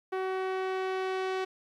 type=tone with low-pass filter sweep; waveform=sawtooth; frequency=376.9 Hz; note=F#4; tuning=32 cents sharp; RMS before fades=-32 dBFS; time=0.12-1.45 s; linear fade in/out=10 ms; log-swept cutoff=1900 to 3700 Hz; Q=0.75; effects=11-bit